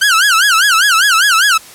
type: tone with vibrato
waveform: sawtooth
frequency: 1480 Hz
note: F#6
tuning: in tune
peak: -4 dBFS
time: 0.01-1.58 s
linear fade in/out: 10 ms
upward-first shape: sine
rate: 5 Hz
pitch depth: 230 cents each way
effects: white hiss -36 dBFS RMS until 1.74 s + low-pass 12000 Hz 12 dB/octave